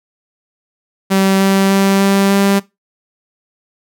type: tone with pitch steps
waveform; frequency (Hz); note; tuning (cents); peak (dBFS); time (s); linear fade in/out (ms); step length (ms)
sawtooth; 193 / 194.23 / 195.47 / 196.71 / 197.97; G3 / G3 / G3 / G3 / G3; -27 / -16 / -5 / +6 / +17; -6; 1.1-2.6; 20; 300
effects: noise-tail reverb RT60 0.2 s tail -20 dB re dry